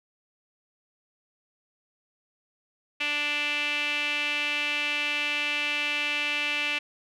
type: tone with band-pass filter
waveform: sawtooth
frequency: 293.7 Hz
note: D4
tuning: in tune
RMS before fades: -28 dBFS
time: 3-6.79 s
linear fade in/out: 10 ms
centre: 2600 Hz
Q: 5.4
effects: none